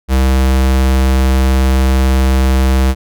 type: tone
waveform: square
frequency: 65.6 Hz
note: C2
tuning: 5 cents sharp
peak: -9 dBFS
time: 0.08-2.95 s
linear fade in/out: 50 ms
effects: none